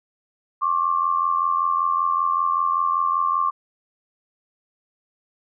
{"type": "tone pair together", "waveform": "sine", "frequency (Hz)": [1076.8, 1162], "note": ["C6", "D6"], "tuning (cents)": [49, -19], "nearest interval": "minor second", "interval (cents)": 132, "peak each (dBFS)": [-21, -21], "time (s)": [0.61, 3.51], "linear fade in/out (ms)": 20, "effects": []}